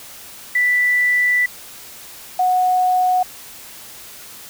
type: tone pair in turn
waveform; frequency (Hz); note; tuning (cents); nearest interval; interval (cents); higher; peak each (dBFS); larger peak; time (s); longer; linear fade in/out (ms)
sine; 1975.5 / 734.2; B6 / F#5; 0 / -14; octave + perfect fourth; 1714; first; -13; neither; 0.55-1.46 / 2.39-3.23; first; 5
effects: white hiss -38 dBFS RMS until 4.49 s